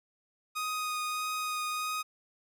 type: tone with vibrato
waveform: sawtooth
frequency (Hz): 1244.5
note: D#6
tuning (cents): 0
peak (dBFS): -28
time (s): 0.55-2.03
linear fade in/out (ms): 20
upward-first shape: sine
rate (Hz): 1.6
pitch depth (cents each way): 10
effects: none